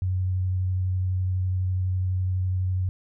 sine tone with vibrato, 92.5 Hz, F#2, in tune, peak -22 dBFS, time 0.02-2.89 s, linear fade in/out 0 ms, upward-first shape triangle, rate 12 Hz, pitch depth 15 cents each way, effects none

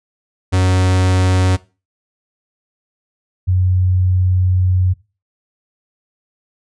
45% pulse / sine tone pair in turn, 92.6 / 91.85 Hz, F#2 / F#2, +2 / -12 cents, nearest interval unison, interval 14 cents, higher first, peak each -11 dBFS, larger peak neither, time 0.52-1.57 / 3.47-4.94 s, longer second, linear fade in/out 20 ms, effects noise-tail reverb RT60 0.3 s tail -19 dB re dry + resampled to 22050 Hz

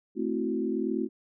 sine chord, F# half-diminished seventh, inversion first, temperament equal, 220 / 261.6 / 329.6 / 370 Hz, A3 / C4 / E4 / F#4, 0 / 0 / 0 / 0 cents, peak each -32 dBFS, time 0.15-1.09 s, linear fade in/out 50 ms, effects none

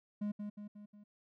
triangle tone with echo, 207.3 Hz, G#3, 3 cents flat, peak -32 dBFS, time 0.21-0.32 s, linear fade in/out 10 ms, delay 180 ms, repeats 4, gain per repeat -5 dB, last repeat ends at 1.04 s, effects none

